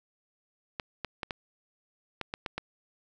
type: clicks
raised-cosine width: 0.3 ms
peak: -17 dBFS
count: 8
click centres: 0.798 / 1.047 / 1.232 / 1.308 / 2.213 / 2.339 / 2.462 / 2.58 s
effects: none